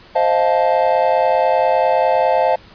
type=chord; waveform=triangle; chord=F dominant seventh; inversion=second; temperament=just; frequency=523.8 / 628.6 / 698.5 / 873.1 Hz; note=C5 / Eb5 / F5 / A5; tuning=+2 / +18 / 0 / -14 cents; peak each=-16 dBFS; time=0.15-2.56 s; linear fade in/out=10 ms; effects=pink hiss -44 dBFS RMS until 2.74 s + resampled to 11025 Hz